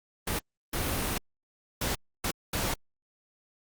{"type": "noise bursts at uneven times", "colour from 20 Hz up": "pink", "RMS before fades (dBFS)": -30, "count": 5, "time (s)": [[0.27, 0.39], [0.73, 1.18], [1.81, 1.95], [2.24, 2.31], [2.53, 2.74]], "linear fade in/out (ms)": 5, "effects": ["Opus 32 kbps"]}